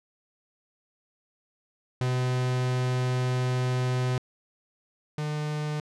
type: tone pair in turn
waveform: 45% pulse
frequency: 126.6 / 150.55 Hz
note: B2 / D3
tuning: +43 / +43 cents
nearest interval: minor third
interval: 300 cents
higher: second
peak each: -24 / -28 dBFS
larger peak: first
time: 2.01-4.18 / 5.18-5.8 s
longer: first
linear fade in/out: 2 ms
effects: low-pass 7000 Hz 12 dB/octave